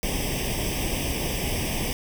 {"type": "noise with comb filter", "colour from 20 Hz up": "pink", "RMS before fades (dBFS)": -27, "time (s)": [0.03, 1.93], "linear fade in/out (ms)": 0, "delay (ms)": 0.36, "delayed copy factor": 0.95, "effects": []}